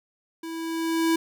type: tone with level ramp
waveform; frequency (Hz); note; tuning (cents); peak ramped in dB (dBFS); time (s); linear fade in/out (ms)
square; 327.9; E4; -9; -34 to -19; 0.43-1.16; 5
effects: none